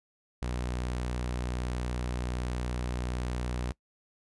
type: tone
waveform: sawtooth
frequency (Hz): 61.3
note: B1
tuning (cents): -12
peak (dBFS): -27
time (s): 0.42-3.72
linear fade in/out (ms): 0
effects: noise-tail reverb RT60 0.1 s tail -22 dB re dry + resampled to 24000 Hz